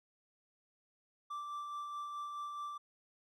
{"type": "tone with tremolo", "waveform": "triangle", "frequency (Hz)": 1172, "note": "D6", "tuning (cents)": -4, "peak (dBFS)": -37, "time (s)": [1.3, 2.78], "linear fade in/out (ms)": 10, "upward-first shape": "sine", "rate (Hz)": 4.7, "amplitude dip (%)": 30, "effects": []}